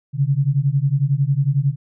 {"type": "beating tone pair", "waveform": "sine", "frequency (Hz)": [133.9, 144.9], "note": ["C3", "D3"], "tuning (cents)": [40, -23], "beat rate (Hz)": 11, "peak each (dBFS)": -18, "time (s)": [0.13, 1.76], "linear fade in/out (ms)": 50, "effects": []}